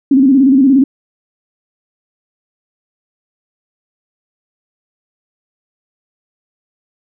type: tone with vibrato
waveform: sine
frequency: 268.2 Hz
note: C4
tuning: 43 cents sharp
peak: -5 dBFS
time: 0.11-0.84 s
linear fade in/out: 5 ms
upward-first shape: square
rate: 17 Hz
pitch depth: 79 cents each way
effects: none